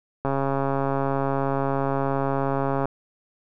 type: click train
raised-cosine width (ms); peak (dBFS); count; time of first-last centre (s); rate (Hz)
1; -11; 358; 0.25-2.856; 137
effects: none